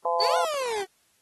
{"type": "harmonic tone", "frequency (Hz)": 170, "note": "F3", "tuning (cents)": -46, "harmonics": [3, 4, 5, 6], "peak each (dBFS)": [-28, -28, -28, -28], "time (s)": [0.05, 0.45], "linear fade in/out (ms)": 2}
{"type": "exponential two-way sweep", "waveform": "30% pulse", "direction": "up then down", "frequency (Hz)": [370, 740, 370], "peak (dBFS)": -24, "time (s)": [0.19, 0.86], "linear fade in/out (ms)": 50, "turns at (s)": 0.37}
{"type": "tone with exponential decay", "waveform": "sine", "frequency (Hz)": 4499, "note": "C#8", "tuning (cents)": 25, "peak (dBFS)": -21, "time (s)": [0.2, 0.45], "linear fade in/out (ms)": 5, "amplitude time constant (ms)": 54}
{"effects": ["white hiss -66 dBFS RMS until 1.21 s", "AAC 32 kbps"]}